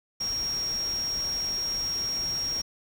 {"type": "tone in noise", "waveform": "sine", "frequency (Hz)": 5588, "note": "F8", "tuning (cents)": 0, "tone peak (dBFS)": -27, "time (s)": [0.2, 2.62], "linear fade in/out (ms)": 10, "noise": "pink", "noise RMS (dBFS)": -41, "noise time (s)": [0.2, 2.62], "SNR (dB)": 11, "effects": []}